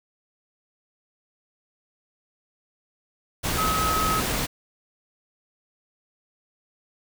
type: tone in noise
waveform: sine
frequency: 1278 Hz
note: D#6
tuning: 46 cents sharp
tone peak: -23 dBFS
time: 3.57-4.21 s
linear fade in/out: 20 ms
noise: pink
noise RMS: -26 dBFS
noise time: 3.43-4.47 s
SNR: 0 dB
effects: none